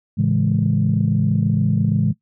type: chord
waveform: sine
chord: A major seventh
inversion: none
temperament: equal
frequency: 110 / 138.59 / 164.81 / 207.7 Hz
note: A2 / C#3 / E3 / G#3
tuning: 0 / 0 / 0 / 0 cents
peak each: -20 dBFS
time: 0.17-2.13 s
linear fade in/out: 20 ms
effects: noise-tail reverb RT60 0.1 s tail -17 dB re dry + tanh soft clip ceiling -6 dBFS